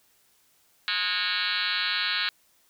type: tone with frequency modulation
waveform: sine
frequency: 2802 Hz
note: F7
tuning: 5 cents sharp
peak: -24 dBFS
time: 0.88-2.29 s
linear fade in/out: 0 ms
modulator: 193 Hz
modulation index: 7.7
effects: white hiss -64 dBFS RMS until 2.69 s